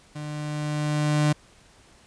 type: tone with level ramp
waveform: 35% pulse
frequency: 150 Hz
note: D3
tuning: 37 cents sharp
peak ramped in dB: -31 to -16 dBFS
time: 0.15-1.33 s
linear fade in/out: 10 ms
effects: pink hiss -55 dBFS RMS until 2.06 s + resampled to 22050 Hz